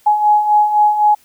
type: beating tone pair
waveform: sine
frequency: 837 / 840.9 Hz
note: G#5 / G#5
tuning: +13 / +21 cents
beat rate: 3.9 Hz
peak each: -17 / -10 dBFS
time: 0.06-1.15 s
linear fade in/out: 10 ms
effects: white hiss -52 dBFS RMS until 1.24 s